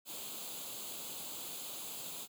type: noise with comb filter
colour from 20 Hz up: white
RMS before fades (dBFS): -44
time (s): 0.05-2.28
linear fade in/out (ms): 50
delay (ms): 0.27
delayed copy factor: +0.7
effects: high-pass 150 Hz 12 dB/octave